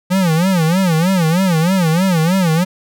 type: tone with vibrato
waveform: square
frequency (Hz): 174.61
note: F3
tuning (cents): 0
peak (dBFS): -12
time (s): 0.1-2.65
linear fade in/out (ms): 20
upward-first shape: sine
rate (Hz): 3.2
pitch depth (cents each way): 180
effects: none